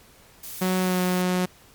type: noise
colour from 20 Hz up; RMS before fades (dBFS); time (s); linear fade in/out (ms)
blue; -37; 0.43-1.22; 5
type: tone with pitch glide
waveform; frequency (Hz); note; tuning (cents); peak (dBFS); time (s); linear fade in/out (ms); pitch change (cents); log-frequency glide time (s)
sawtooth; 185 to 181.82; F#3 to F#3; 0 to -30; -17; 0.61-1.46; 10; -30; 0.81-0.99
effects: pink hiss -53 dBFS RMS until 1.74 s + MP3 96 kbps